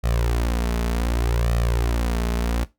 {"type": "tone with flanger", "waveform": "sawtooth", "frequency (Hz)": 58.27, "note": "A#1", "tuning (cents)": 0, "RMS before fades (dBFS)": -22, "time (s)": [0.03, 2.65], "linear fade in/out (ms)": 20, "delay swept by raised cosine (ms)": [1.6, 4.7], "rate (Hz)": 0.66, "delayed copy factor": 0.7, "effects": ["noise-tail reverb RT60 0.2 s tail -17 dB re dry"]}